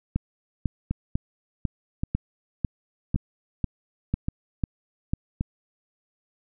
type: two click trains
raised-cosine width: 5 ms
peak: -13 / -11 dBFS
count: 5 / 11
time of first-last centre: 0.91-5.409 / 0.16-5.135 s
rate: 0.889 / 2.01 Hz
effects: none